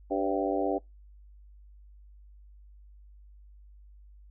harmonic tone with a mistuned harmonic, 97.2 Hz, G2, 14 cents flat, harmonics 3 / 4 / 5 / 6 / 7 / 8, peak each -31 / -32 / -33 / -34 / -34 / -35 dBFS, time 0.1-0.79 s, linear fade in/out 20 ms, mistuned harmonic 5, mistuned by +51 cents, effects noise-tail reverb RT60 0.2 s tail -25 dB re dry + added 50 Hz sine -50 dBFS peak until 4.3 s

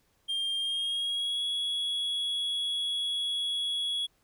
triangle tone with pitch glide, 3200 to 3353 Hz, G7 to G#7, +35 to +16 cents, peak -27 dBFS, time 0.28-4.07 s, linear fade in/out 20 ms, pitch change +81 cents, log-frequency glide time 0.58-1.43 s, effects pink hiss -70 dBFS RMS until 4.23 s

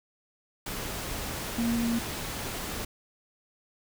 sine tone in noise, 233.1 Hz, A#3, in tune, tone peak -25 dBFS, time 1.58-1.99 s, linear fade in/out 5 ms, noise pink, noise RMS -35 dBFS, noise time 0.66-2.85 s, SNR +7 dB, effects none

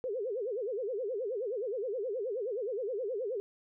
sine tone with vibrato, 455.1 Hz, A#4, 42 cents flat, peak -32 dBFS, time 0.04-3.4 s, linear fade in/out 0 ms, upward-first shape sine, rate 9.5 Hz, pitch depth 260 cents each way, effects none

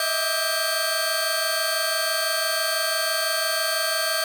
sawtooth tone cluster, 630 / 656 / 1174 / 1587 / 4450 Hz, D#5 / E5 / D6 / G6 / C#8, +21 / -9 / -1 / +21 / +6 cents, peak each -26 / -26 / -29 / -23 / -24 dBFS, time 0-4.24 s, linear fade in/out 2 ms, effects none

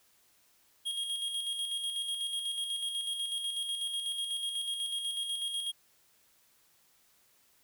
square tone with tremolo, 3262 Hz, G#7, 32 cents flat, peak -32 dBFS, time 0.85-5.72 s, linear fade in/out 20 ms, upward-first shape square, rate 8.1 Hz, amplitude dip 40%, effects white hiss -67 dBFS RMS until 7.63 s

